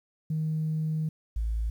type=tone pair in turn; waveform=sine; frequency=156.8 / 55.44 Hz; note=D#3 / A1; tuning=+14 / +14 cents; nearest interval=octave + tritone; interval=1800 cents; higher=first; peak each=-25 dBFS; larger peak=neither; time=0.3-1.09 / 1.36-1.7 s; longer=first; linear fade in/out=5 ms; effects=tanh soft clip ceiling -22 dBFS + 10-bit